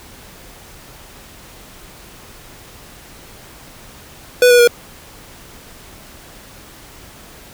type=tone with pitch steps; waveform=square; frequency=493.9 / 485.7 / 477.6 Hz; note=B4 / B4 / A#4; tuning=0 / -29 / +42 cents; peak=-7 dBFS; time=4.42-4.675 s; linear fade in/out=2 ms; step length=85 ms; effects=pink hiss -40 dBFS RMS until 7.53 s